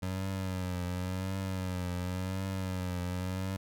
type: tone with vibrato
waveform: 25% pulse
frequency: 92.5 Hz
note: F#2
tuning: in tune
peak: -29 dBFS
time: 0.02-3.57 s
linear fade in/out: 10 ms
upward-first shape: triangle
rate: 0.92 Hz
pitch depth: 73 cents each way
effects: none